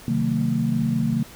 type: chord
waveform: sine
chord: C half-diminished seventh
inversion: none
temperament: equal with one note detuned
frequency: 130.81 / 155.56 / 185 / 227.1 Hz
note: C3 / Eb3 / Gb3 / Bb3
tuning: 0 / 0 / 0 / -45 cents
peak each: -26 / -26 / -28 / -22 dBFS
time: 0.08-1.23 s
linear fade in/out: 2 ms
effects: pink hiss -44 dBFS RMS until 1.35 s